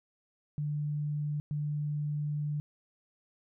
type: tone bursts at uneven times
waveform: sine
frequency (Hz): 148.2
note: D3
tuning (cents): +16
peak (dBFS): -30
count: 2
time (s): 0.58-1.4 / 1.51-2.6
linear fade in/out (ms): 0
effects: none